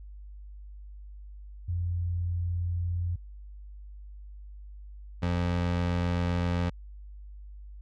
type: tone pair in turn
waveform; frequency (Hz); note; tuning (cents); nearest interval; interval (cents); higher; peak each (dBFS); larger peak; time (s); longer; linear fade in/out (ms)
sine / 25% pulse; 87.31 / 87.62; F2 / F2; 0 / +6; unison; 6; second; -27 / -22; second; 1.68-3.16 / 5.22-6.7; neither; 10
effects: added 50 Hz sine -42 dBFS peak until 7.81 s + low-pass 4000 Hz 12 dB/octave